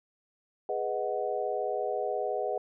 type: chord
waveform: sine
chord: G# minor seventh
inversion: none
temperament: equal with one note detuned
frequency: 415.3 / 493.9 / 625.9 / 740 Hz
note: G#4 / B4 / D#5 / F#5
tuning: 0 / 0 / +10 / 0 cents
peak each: -34 dBFS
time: 0.69-2.58 s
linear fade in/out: 2 ms
effects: none